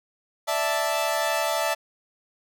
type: chord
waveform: sawtooth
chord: D suspended second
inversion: none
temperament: equal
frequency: 587.3 / 659.3 / 880 Hz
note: D5 / E5 / A5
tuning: 0 / 0 / 0 cents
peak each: -25 / -22 / -24 dBFS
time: 0.47-1.75 s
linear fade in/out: 20 ms
effects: none